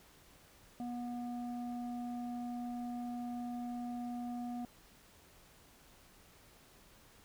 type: tone with low-pass filter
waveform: square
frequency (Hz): 242.1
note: B3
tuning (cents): -34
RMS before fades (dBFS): -41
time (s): 0.8-4.65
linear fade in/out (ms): 0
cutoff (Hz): 580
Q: 6.7
effects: pink hiss -62 dBFS RMS until 7.24 s